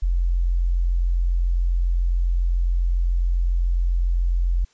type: tone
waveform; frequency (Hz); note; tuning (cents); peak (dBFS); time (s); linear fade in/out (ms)
sine; 43.65; F1; 0; -17; 0.02-4.65; 10
effects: white hiss -60 dBFS RMS until 4.73 s + resampled to 16000 Hz